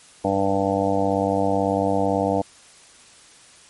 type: harmonic tone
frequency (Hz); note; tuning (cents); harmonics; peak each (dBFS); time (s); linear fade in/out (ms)
98; G2; 0; 1 / 2 / 3 / 5 / 6 / 7 / 8 / 9; -30 / -27 / -25 / -24 / -27 / -25 / -28 / -30; 0.24-2.42; 10
effects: white hiss -49 dBFS RMS until 3.69 s + MP3 48 kbps